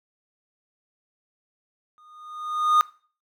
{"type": "tone with exponential growth", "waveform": "triangle", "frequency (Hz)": 1228, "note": "D#6", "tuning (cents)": -23, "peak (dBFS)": -11, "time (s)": [1.98, 2.81], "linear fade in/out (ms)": 0, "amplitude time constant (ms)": 180, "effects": ["noise-tail reverb RT60 0.4 s tail -20 dB re dry"]}